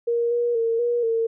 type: tone with pitch steps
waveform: sine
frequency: 470.3 / 477.4 / 457.5 / 478.2 / 454.9 Hz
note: A#4 / A#4 / A#4 / A#4 / A#4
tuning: +15 / +41 / -32 / +44 / -42 cents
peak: -19 dBFS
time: 0.07-1.27 s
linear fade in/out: 10 ms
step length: 240 ms
effects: none